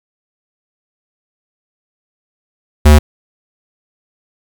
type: tone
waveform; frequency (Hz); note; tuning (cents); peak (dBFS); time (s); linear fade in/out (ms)
square; 75; D2; +37; -3; 2.85-2.99; 10
effects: 7-bit